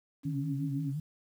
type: tone with tremolo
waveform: sine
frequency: 277.2 Hz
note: C#4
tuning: in tune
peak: -31 dBFS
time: 0.23-0.93 s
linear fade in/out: 50 ms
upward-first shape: triangle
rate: 7.9 Hz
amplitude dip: 70%
type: tone with vibrato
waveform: sine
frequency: 145.6 Hz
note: D3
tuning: 15 cents flat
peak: -32 dBFS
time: 0.25-1 s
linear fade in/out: 5 ms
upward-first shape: sine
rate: 5.7 Hz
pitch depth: 130 cents each way
effects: 10-bit